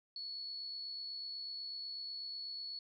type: tone with amplitude modulation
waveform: sine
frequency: 4400 Hz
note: C#8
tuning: 14 cents flat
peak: -40 dBFS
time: 0.16-2.79 s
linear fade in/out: 2 ms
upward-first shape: sine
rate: 68.1 Hz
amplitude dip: 30%
effects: none